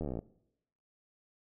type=slowing click train; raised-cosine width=2 ms; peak=-24 dBFS; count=13; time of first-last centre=0.01-0.19 s; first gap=12 ms; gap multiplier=1.04; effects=noise-tail reverb RT60 0.8 s tail -21 dB re dry